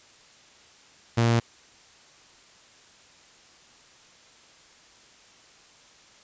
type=tone; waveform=sawtooth; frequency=116.54 Hz; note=A#2; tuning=in tune; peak=-15 dBFS; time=1.17-1.4 s; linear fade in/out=10 ms; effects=white hiss -54 dBFS RMS until 6.23 s + resampled to 16000 Hz